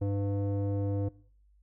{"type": "tone with low-pass filter", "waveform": "square", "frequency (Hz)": 100.2, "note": "G2", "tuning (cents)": 38, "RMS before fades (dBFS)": -30, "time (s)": [0.01, 1.09], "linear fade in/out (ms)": 10, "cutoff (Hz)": 470, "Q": 2.1, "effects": ["noise-tail reverb RT60 0.5 s tail -21 dB re dry", "added 50 Hz sine -60 dBFS peak until 1.62 s"]}